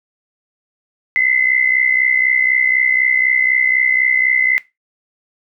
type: tone pair together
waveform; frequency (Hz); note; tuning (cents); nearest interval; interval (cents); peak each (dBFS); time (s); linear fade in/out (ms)
sine; 2026 / 2090; B6 / C7; +44 / -2; minor second; 54; -13 / -16; 1.16-4.58; 0
effects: noise-tail reverb RT60 0.2 s tail -17 dB re dry